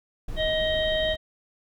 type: noise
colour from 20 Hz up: brown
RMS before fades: -34 dBFS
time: 0.28-1.16 s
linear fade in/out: 5 ms
type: harmonic tone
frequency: 628 Hz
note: D#5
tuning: 16 cents sharp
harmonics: 1 / 3 / 5 / 6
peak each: -24 / -31 / -30 / -33 dBFS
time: 0.36-1.17 s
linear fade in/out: 50 ms
effects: none